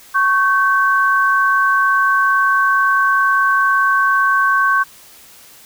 sine tone pair together, 1106.2 / 1544 Hz, C#6 / G6, -4 / -27 cents, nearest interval tritone, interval 577 cents, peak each -14 dBFS, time 0.14-4.84 s, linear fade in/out 20 ms, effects white hiss -43 dBFS RMS until 5.65 s

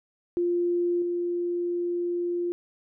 sine tone with level steps, 349.2 Hz, F4, in tune, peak -22 / -25 dBFS, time 0.37-2.52 s, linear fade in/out 0 ms, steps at 1.02 s, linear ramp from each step 2 ms, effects none

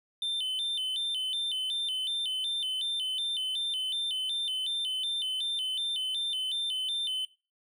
triangle tone with vibrato, 3300 Hz, G#7, 12 cents flat, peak -28 dBFS, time 0.22-7.25 s, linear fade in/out 2 ms, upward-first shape square, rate 2.7 Hz, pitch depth 140 cents each way, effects noise-tail reverb RT60 0.3 s tail -18 dB re dry

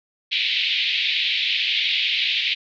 white band-pass noise, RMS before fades -22 dBFS, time 0.31-2.55 s, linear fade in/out 20 ms, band 2200 to 3900 Hz, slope 48 dB/octave, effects none

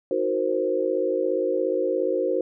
sine chord, C half-diminished seventh, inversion first, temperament equal with one note detuned, 315.5 / 370 / 466.2 / 523.3 Hz, Eb4 / Gb4 / Bb4 / C5, +24 / 0 / 0 / 0 cents, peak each -30 / -26 / -27 / -25 dBFS, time 0.11-2.41 s, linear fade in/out 2 ms, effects none

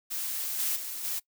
blue noise with level steps, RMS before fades -33 / -29 / -37 / -32 dBFS, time 0.1-1.2 s, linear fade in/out 20 ms, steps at 0.58 / 0.75 / 1.03 s, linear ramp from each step 20 ms, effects noise-tail reverb RT60 0.1 s tail -22 dB re dry

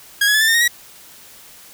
sawtooth tone with pitch steps, 1640 / 1683.2 / 1727.5 / 1773 / 1819.7 / 1867.6 / 1916.8 Hz, G#6 / G#6 / A6 / A6 / A#6 / A#6 / A#6, -22 / +23 / -32 / +13 / -42 / +3 / +48 cents, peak -9 dBFS, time 0.21-0.679 s, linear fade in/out 5 ms, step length 67 ms, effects white hiss -43 dBFS RMS until 1.73 s

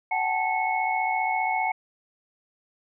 sine tone cluster, 747 / 802 / 877 / 2194 Hz, F#5 / G5 / A5 / C#7, +16 / +39 / -6 / -18 cents, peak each -27 / -35 / -27 / -28 dBFS, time 0.11-1.72 s, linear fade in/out 5 ms, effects none

